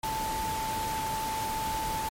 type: tone in noise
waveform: sine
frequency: 880 Hz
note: A5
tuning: in tune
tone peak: -30 dBFS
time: 0.03-2.09 s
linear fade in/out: 5 ms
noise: pink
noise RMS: -36 dBFS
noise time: 0.03-2.09 s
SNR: +3 dB
effects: MP3 64 kbps